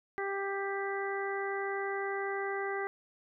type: harmonic tone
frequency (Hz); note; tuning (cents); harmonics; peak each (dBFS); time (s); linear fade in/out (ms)
394.5; G4; +11; 1 / 2 / 3 / 4 / 5; -35 / -39 / -42 / -41 / -40; 0.18-2.87; 0
effects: none